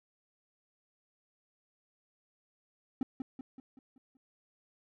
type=tone with echo; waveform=triangle; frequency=261.6 Hz; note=C4; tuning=in tune; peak=-26 dBFS; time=3.01-3.03 s; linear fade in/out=2 ms; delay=190 ms; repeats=6; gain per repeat=-6 dB; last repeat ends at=4.17 s; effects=none